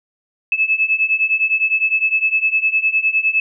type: beating tone pair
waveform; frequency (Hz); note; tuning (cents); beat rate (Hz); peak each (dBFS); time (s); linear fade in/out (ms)
sine; 2600 / 2609.8; E7 / E7; -24 / -18; 9.8; -18 / -16; 0.52-3.4; 2
effects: none